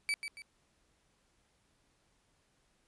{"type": "tone with echo", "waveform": "35% pulse", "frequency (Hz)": 2300, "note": "D7", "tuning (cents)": -37, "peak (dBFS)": -28, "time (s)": [0.09, 0.14], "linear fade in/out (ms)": 0, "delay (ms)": 140, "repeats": 2, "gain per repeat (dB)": -8, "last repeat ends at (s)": 0.42, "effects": ["pink hiss -73 dBFS RMS until 2.87 s", "resampled to 24000 Hz"]}